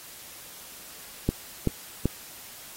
click train, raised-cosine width 3 ms, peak -9 dBFS, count 3, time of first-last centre 1.29-2.056 s, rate 2.61 Hz, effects white hiss -45 dBFS RMS until 2.76 s + AAC 48 kbps

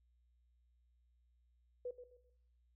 sine tone with echo, 493.9 Hz, B4, in tune, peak -39 dBFS, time 1.85-1.91 s, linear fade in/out 5 ms, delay 130 ms, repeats 3, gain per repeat -11 dB, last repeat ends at 2.3 s, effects noise-tail reverb RT60 0.7 s tail -17 dB re dry + added 60 Hz sine -70 dBFS peak until 2.75 s

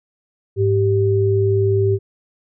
sine tone pair together, 103.93 / 390 Hz, G#2 / G4, +2 / -9 cents, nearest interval octave + major seventh, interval 2289 cents, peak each -16 dBFS, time 0.56-1.99 s, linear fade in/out 50 ms, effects none

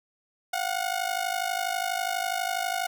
sawtooth ring-modulated tone, 727 Hz, F#5, 31 cents flat, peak -20 dBFS, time 0.53-2.87 s, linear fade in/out 5 ms, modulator 26.1 Hz, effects none

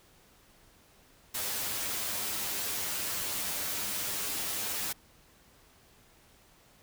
white noise with comb filter, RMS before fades -34 dBFS, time 1.34-4.93 s, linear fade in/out 10 ms, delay 9.9 ms, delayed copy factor +0.7, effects pink hiss -61 dBFS RMS until 6.82 s

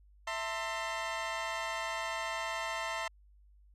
20% pulse chord, A minor, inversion second, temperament equal with one note detuned, 659.3 / 899 / 1046.5 Hz, E5 / A5 / C6, 0 / +37 / 0 cents, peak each -34 dBFS, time 0.27-3.08 s, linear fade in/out 5 ms, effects added 50 Hz sine -58 dBFS peak until 3.74 s + low-pass 7000 Hz 12 dB/octave

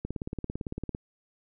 click train, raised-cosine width 3 ms, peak -20 dBFS, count 17, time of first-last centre 0.05-0.949 s, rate 17.8 Hz, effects none

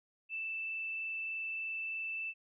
sine tone with frequency modulation, 2648 Hz, E7, 7 cents sharp, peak -36 dBFS, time 0.29-2.34 s, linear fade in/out 50 ms, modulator 23.3 Hz, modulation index 0.65, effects none

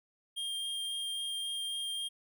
square tone with vibrato, 3208 Hz, G7, 39 cents sharp, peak -35 dBFS, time 0.36-2.09 s, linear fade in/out 20 ms, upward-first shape sine, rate 3.7 Hz, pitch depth 8 cents each way, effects none

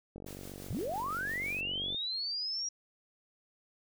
click train, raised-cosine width 2 ms, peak -32 dBFS, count 86, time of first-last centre 0.16-1.946 s, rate 47.6 Hz
white noise with tremolo, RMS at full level -50 dBFS, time 0.26-1.61 s, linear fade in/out 10 ms, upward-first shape sine, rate 5.9 Hz, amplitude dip 40%
sine linear sweep, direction up, 61.4 to 5730 Hz, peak -33 dBFS, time 0.7-2.69 s, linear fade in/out 5 ms
effects none

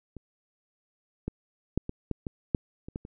clicks, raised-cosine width 3 ms, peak -28 / -18 / -12 / -20 / -16 / -20 / -10 / -27 / -21 / -29 dBFS, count 10, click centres 0.167 / 1.28 / 1.776 / 1.894 / 2.113 / 2.268 / 2.548 / 2.885 / 2.959 / 3.051 s, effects none

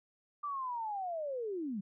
sine linear sweep, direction down, 1187 to 182.7 Hz, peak -35 dBFS, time 0.43-1.81 s, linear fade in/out 10 ms, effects none

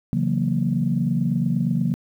sine chord, F# dominant seventh, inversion second, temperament equal with one note detuned, 136.37 / 164.81 / 185 / 233.1 Hz, C#3 / E3 / F#3 / A#3, -28 / 0 / 0 / 0 cents, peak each -24 dBFS, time 0.13-1.94 s, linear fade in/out 0 ms, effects tanh soft clip ceiling -9 dBFS + 9-bit

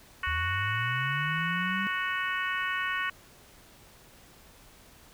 harmonic tone, 370 Hz, F#4, in tune, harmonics 3 / 4 / 5 / 6 / 7 / 8, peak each -34 / -33 / -33 / -39 / -39 / -40 dBFS, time 0.23-3.1 s, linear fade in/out 5 ms
sine linear sweep, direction up, 74.9 to 198.5 Hz, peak -32 dBFS, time 0.27-1.87 s, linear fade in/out 0 ms
effects pink hiss -55 dBFS RMS until 5.13 s

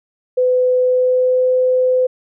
sine tone with pitch glide, 504 to 508.7 Hz, B4 to C5, +35 to -49 cents, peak -11 dBFS, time 0.37-2.07 s, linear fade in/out 10 ms, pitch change +16 cents, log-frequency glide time 0.8-1.5 s, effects none

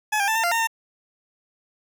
20% pulse tone with pitch steps, 852 / 800 / 883 / 902 / 694 / 916 / 907 Hz, G#5 / G5 / A5 / A5 / F5 / A#5 / A#5, +44 / +35 / +6 / +43 / -11 / -31 / -48 cents, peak -15 dBFS, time 0.12-0.673 s, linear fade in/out 10 ms, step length 79 ms, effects none

